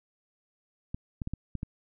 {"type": "clicks", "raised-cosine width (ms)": 5, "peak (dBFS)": -21, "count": 6, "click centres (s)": [0.945, 1.218, 1.274, 1.336, 1.553, 1.631], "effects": []}